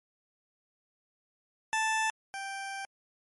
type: tone pair in turn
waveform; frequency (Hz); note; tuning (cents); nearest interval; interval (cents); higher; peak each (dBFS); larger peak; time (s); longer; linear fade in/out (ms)
20% pulse; 880 / 784; A5 / G5; 0 / 0; major second; 200; first; -22 / -31; first; 1.73-2.1 / 2.34-2.85; second; 0
effects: MP3 48 kbps